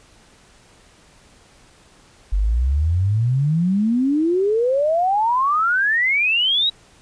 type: exponential sweep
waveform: sine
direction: up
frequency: 46.25 to 3900 Hz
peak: -15 dBFS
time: 2.32-6.7 s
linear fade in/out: 10 ms
effects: pink hiss -51 dBFS RMS until 7.01 s + resampled to 22050 Hz